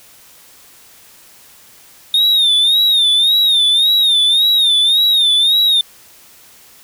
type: tone with vibrato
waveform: triangle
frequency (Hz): 3672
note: A#7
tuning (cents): -27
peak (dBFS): -8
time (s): 2.14-5.81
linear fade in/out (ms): 2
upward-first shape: sine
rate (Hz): 1.8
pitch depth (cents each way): 100
effects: white hiss -44 dBFS RMS until 6.83 s